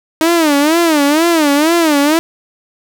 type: tone with vibrato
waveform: sawtooth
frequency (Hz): 311.1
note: D#4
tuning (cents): 0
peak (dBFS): -5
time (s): 0.21-2.19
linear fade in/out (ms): 0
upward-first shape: sine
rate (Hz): 2.1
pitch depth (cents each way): 170
effects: none